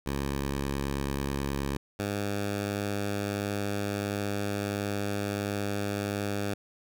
10% pulse tone pair in turn, 69.3 / 101.48 Hz, C#2 / G#2, 0 / -40 cents, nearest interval perfect fifth, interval 660 cents, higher second, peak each -21 dBFS, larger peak neither, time 0.06-1.77 / 1.99-6.54 s, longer second, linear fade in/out 5 ms, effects none

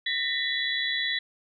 sine tone cluster, 1839 / 1978 / 3407 / 3925 Hz, A#6 / B6 / G#7 / B7, -24 / +2 / +44 / -11 cents, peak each -31 dBFS, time 0.06-1.19 s, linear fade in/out 5 ms, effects none

